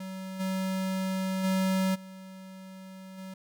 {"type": "tone with level steps", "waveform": "square", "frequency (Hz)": 189.2, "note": "F#3", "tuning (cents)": 39, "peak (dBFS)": [-37, -29, -25, -44, -40], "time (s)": [0, 3.34], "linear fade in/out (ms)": 5, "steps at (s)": [0.39, 1.43, 1.94, 3.17], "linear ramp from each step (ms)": 20, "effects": []}